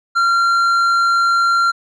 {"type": "tone with tanh clipping", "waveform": "sine", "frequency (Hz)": 1377, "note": "F6", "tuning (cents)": -25, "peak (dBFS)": -13, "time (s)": [0.15, 1.72], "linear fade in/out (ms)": 20, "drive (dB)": 8, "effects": []}